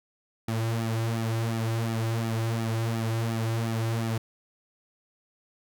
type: tone with flanger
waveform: sawtooth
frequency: 113.6 Hz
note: A#2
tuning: 44 cents flat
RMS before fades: -28 dBFS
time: 0.48-4.18 s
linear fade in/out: 5 ms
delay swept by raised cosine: 1.9 to 4.7 ms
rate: 2.8 Hz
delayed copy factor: -0.75
effects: none